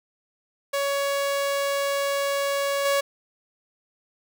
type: tone with level steps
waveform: sawtooth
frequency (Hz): 560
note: C#5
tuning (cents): +18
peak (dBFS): -19 / -16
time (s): 0.73-3.01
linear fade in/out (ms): 10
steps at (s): 2.85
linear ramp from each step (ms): 5
effects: none